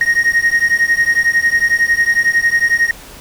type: beating tone pair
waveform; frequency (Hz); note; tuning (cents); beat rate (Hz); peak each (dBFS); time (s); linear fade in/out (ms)
triangle; 1863 / 1874; A#6 / A#6; -2 / +9; 11; -12; 0.01-2.91; 2
effects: pink hiss -36 dBFS RMS until 3.2 s